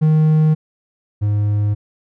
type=tone pair in turn; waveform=triangle; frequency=155.56 / 103.82 Hz; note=D#3 / G#2; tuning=0 / 0 cents; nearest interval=perfect fifth; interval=700 cents; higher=first; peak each=-8 / -12 dBFS; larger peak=first; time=0.01-0.55 / 1.21-1.75 s; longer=neither; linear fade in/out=20 ms; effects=none